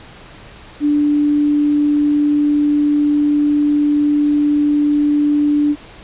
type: tone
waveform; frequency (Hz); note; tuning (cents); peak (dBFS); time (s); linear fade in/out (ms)
sine; 293.7; D4; 0; -11; 0.8-5.76; 50
effects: pink hiss -39 dBFS RMS until 6.03 s + resampled to 8000 Hz